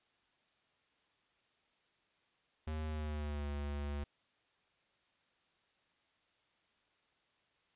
square tone with pitch glide, 77.78 to 72.15 Hz, D#2 to D2, 0 to -30 cents, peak -38 dBFS, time 2.67-4.04 s, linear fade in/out 5 ms, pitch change -130 cents, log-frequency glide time 2.87-3.48 s, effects white hiss -75 dBFS RMS until 7.75 s + resampled to 8000 Hz

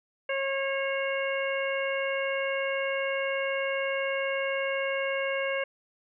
harmonic tone with a mistuned harmonic, 544 Hz, C#5, 33 cents flat, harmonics 1 / 2 / 3 / 4 / 5, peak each -29 / -38 / -35 / -34 / -37 dBFS, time 0.29-5.64 s, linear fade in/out 5 ms, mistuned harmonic 5, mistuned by +42 cents, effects none

